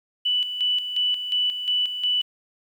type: tone with tremolo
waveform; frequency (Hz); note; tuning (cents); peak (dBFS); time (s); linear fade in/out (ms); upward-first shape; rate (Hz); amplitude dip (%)
sine; 2972; F#7; +7; -19; 0.25-2.22; 10; square; 2.8; 60
effects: 9-bit